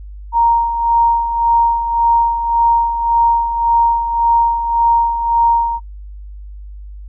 sine tone with tremolo, 932.3 Hz, A#5, in tune, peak -8 dBFS, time 0.32-5.8 s, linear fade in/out 50 ms, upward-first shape sine, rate 1.8 Hz, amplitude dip 60%, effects noise-tail reverb RT60 0.1 s tail -25 dB re dry + added 50 Hz sine -29 dBFS peak until 7.08 s

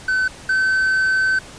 triangle tone pair in turn, 1520 / 1533.2 Hz, F#6 / G6, +46 / -39 cents, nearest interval unison, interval 15 cents, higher second, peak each -14 / -13 dBFS, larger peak second, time 0.08-0.28 / 0.49-1.39 s, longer second, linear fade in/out 5 ms, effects pink hiss -39 dBFS RMS until 1.58 s + resampled to 22050 Hz

